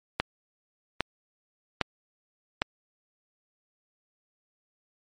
click train, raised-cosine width 0.3 ms, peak -7 dBFS, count 4, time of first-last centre 0.2-2.619 s, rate 1.24 Hz, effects MP3 48 kbps

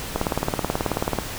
click train, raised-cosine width 1 ms, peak -7 dBFS, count 20, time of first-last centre 0.16-1.187 s, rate 18.5 Hz, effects pink hiss -32 dBFS RMS until 1.38 s

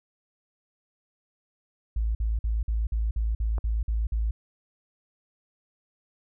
sine tone bursts, 55 Hz, A1, in tune, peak -23 dBFS, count 10, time 1.96-4.31 s, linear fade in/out 5 ms, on 190 ms, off 50 ms
click, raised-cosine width 1 ms, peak -24 dBFS, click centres 3.582 s
effects none

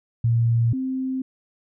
sine tone pair in turn, 116.4 / 261.3 Hz, A#2 / C4, -2 / -2 cents, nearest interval octave + major second, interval 1400 cents, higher second, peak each -16 / -23 dBFS, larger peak first, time 0.24-0.73 / 0.73-1.22 s, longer neither, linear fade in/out 5 ms, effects none

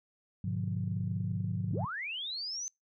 sine chord, G# diminished seventh, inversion none, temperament just, 103.83 / 124.59 / 149.51 / 179.41 Hz, G#2 / B2 / D3 / F3, 0 / +16 / +31 / +47 cents, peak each -34 / -39 / -38 / -35 dBFS, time 0.44-1.85 s, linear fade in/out 5 ms
sine linear sweep, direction up, 93 to 6272 Hz, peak -35 dBFS, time 1.71-2.68 s, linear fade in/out 0 ms
effects noise-tail reverb RT60 0.2 s tail -26 dB re dry + tanh soft clip ceiling -21 dBFS

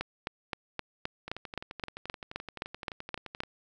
two click trains, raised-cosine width 0.3 ms, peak -24 / -16 dBFS, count 26 / 14, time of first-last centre 1.28-3.435 / 0.01-3.404 s, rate 11.6 / 3.83 Hz, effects none

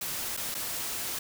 white noise with dropouts, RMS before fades -34 dBFS, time 0.01-1.19 s, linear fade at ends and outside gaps 5 ms, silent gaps 0.367-0.373 / 0.544-0.549 s, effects none

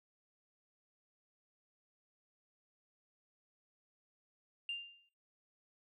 sine tone with exponential decay, 2794 Hz, F7, in tune, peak -34 dBFS, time 4.69-5.09 s, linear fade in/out 2 ms, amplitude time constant 86 ms, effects noise-tail reverb RT60 0.4 s tail -22 dB re dry + tanh soft clip ceiling -31 dBFS

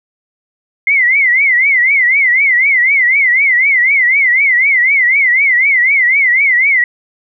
sine tone with vibrato, 2093 Hz, C7, in tune, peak -7 dBFS, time 0.87-6.84 s, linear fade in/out 2 ms, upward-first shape triangle, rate 4 Hz, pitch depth 180 cents each way, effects none

